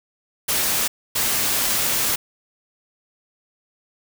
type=noise bursts at uneven times; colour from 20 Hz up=white; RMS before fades=-21 dBFS; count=2; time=0.48-0.88 / 1.15-2.16 s; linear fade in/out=10 ms; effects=none